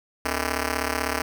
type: ring-modulated tone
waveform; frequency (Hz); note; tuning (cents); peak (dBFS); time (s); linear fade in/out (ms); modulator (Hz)
5% pulse; 180; F#3; -47; -10; 0.25-1.22; 2; 108
effects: none